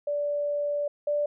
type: tone pair in turn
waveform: sine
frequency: 582 / 586.7 Hz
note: D5 / D5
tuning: -16 / -2 cents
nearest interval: unison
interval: 14 cents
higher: second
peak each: -25 / -23 dBFS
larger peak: second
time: 0.07-0.88 / 1.07-1.26 s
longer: first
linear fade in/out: 5 ms
effects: none